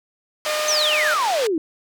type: band-pass noise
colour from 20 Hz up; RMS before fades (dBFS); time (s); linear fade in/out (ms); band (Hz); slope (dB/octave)
white; -28; 0.45-1.47; 0; 550 to 4400; 12
type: tone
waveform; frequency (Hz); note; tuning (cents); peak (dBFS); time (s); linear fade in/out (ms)
sawtooth; 609; D#5; -37; -18; 0.46-1.14; 2
type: exponential sweep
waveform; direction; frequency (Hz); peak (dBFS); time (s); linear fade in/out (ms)
sine; down; 6390 to 301.4; -18; 0.68-1.58; 2
effects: none